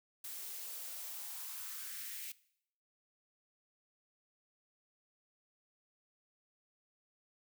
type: noise with high-pass filter sweep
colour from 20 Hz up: blue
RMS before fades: -45 dBFS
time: 0.24-2.32 s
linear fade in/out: 5 ms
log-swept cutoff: 270 to 2300 Hz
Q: 2.5
effects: noise-tail reverb RT60 0.7 s tail -20 dB re dry